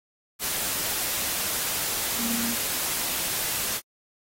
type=tone in noise; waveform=sine; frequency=233.1 Hz; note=A#3; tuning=in tune; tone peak=-30 dBFS; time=2.16-2.56 s; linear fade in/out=50 ms; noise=white; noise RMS=-28 dBFS; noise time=0.39-3.81 s; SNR=-5 dB; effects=AAC 48 kbps